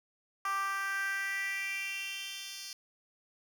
10% pulse tone with high-pass filter sweep, 392 Hz, G4, in tune, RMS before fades -36 dBFS, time 0.45-2.73 s, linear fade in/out 2 ms, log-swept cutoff 1100 to 4200 Hz, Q 4.7, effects none

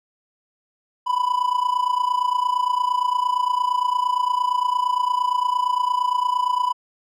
triangle tone with amplitude modulation, 993 Hz, B5, 9 cents sharp, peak -13 dBFS, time 1.06-6.73 s, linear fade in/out 20 ms, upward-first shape sine, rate 28.7 Hz, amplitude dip 80%, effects none

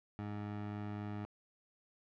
20% pulse tone, 103.83 Hz, G#2, in tune, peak -35 dBFS, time 0.19-1.25 s, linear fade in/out 0 ms, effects low-pass 2000 Hz 12 dB/octave

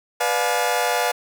sawtooth chord, B diminished seventh, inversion none, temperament just, 493.9 / 592.7 / 711.2 / 853.4 Hz, B4 / D5 / F5 / Ab5, 0 / +16 / +31 / +47 cents, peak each -21 / -23 / -19 / -21 dBFS, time 0.2-1.12 s, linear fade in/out 10 ms, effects none

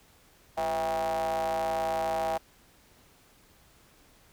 square ring-modulated tone, 75.6 Hz, D#2, 49 cents flat, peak -25 dBFS, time 0.57-2.38 s, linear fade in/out 10 ms, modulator 727 Hz, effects pink hiss -60 dBFS RMS until 4.32 s

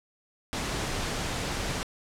pink noise, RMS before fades -31 dBFS, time 0.53-1.83 s, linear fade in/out 0 ms, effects low-pass 8000 Hz 12 dB/octave

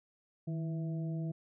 harmonic tone with a mistuned harmonic, 164.81 Hz, E3, in tune, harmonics 1 / 2 / 3 / 4, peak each -34 / -44 / -55 / -50 dBFS, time 0.47-1.32 s, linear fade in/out 10 ms, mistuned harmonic 1, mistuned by -60 cents, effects none

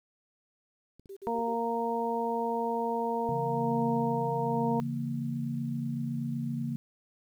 clicks, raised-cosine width 3 ms, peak -40 dBFS, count 3, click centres 0.996 / 1.058 / 1.389 s
sine tone bursts, 392 Hz, G4, in tune, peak -40 dBFS, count 4, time 1.09-1.545 s, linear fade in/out 10 ms, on 77 ms, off 49 ms
harmonic tone, 232 Hz, A#3, 8 cents flat, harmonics 1 / 2 / 3 / 4, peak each -35 / -32 / -36 / -32 dBFS, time 1.27-4.8 s, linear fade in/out 0 ms
sine chord, A# diminished, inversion first, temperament just, 139.85 / 167.82 / 233.1 Hz, C#3 / E3 / A#3, +16 / +31 / 0 cents, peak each -34 / -39 / -33 dBFS, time 3.29-6.76 s, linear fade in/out 0 ms
effects 10-bit

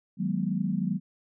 sine chord, G# minor seventh, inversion second, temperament equal with one note detuned, 155.56 / 185 / 207.7 / 241.7 Hz, D#3 / F#3 / G#3 / B3, 0 / 0 / 0 / -37 cents, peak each -34 / -28 / -31 / -34 dBFS, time 0.17-1 s, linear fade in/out 50 ms, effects none

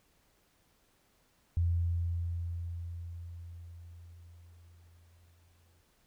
sine tone with exponential decay, 85.5 Hz, F2, 36 cents flat, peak -25 dBFS, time 1.57-5.81 s, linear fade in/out 0 ms, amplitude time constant 920 ms, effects pink hiss -70 dBFS RMS until 6.06 s

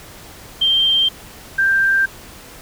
sine tone pair in turn, 3158 / 1579 Hz, G7 / G6, +12 / +12 cents, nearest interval octave, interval 1200 cents, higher first, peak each -12 dBFS, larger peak neither, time 0.61-1.09 / 1.58-2.06 s, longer neither, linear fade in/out 10 ms, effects pink hiss -39 dBFS RMS until 2.61 s

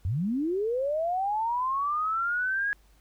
sine linear sweep, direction up, 77.7 to 1669 Hz, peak -25 dBFS, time 0.05-2.73 s, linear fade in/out 0 ms, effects added 50 Hz sine -58 dBFS peak until 3 s + pink hiss -65 dBFS RMS until 3 s

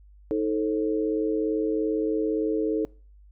sine tone cluster, 315.2 / 438.4 / 536 Hz, D#4 / A4 / C5, +23 / -6 / +42 cents, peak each -26 / -25 / -34 dBFS, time 0.31-2.85 s, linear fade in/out 0 ms, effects noise-tail reverb RT60 0.4 s tail -24 dB re dry + added 50 Hz sine -49 dBFS peak until 3.31 s

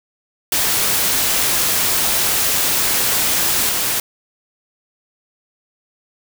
white noise with level steps, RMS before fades -17 / -19 dBFS, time 0.52-4 s, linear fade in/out 2 ms, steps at 3.69 s, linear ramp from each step 2 ms, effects none

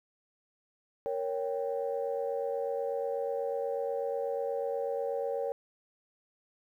sine chord, G diminished, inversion first, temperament equal, 466.2 / 554.4 / 784 Hz, Bb4 / Db5 / G5, 0 / 0 / 0 cents, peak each -33 / -33 / -39 dBFS, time 1.06-5.52 s, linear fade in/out 0 ms, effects tanh soft clip ceiling -21 dBFS + 11-bit

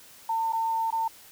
sine tone with dropouts, 902 Hz, A5, 43 cents sharp, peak -24 dBFS, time 0.29-1.08 s, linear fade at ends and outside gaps 5 ms, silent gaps 0.524-0.531 / 0.906-0.925 s, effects white hiss -51 dBFS RMS until 1.31 s

